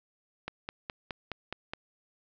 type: click train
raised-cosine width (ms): 0.3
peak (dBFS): -19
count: 7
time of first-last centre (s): 0.48-1.735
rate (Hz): 4.78
effects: low-pass 5000 Hz 12 dB/octave